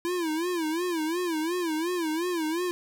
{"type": "tone with vibrato", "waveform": "square", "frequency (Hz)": 334.4, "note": "E4", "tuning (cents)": 25, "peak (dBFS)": -27, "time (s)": [0.05, 2.71], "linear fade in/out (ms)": 0, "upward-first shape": "sine", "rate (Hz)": 2.8, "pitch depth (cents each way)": 140, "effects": []}